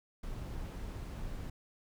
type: noise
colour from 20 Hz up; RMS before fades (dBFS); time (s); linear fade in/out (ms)
brown; -41; 0.23-1.5; 5
effects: none